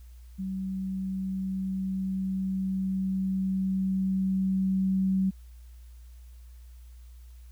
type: tone with level ramp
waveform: sine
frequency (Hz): 190.1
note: F#3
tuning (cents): +47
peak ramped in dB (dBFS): -30 to -22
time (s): 0.38-5.31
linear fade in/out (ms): 20
effects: added 60 Hz sine -45 dBFS peak until 7.51 s + white hiss -65 dBFS RMS until 7.51 s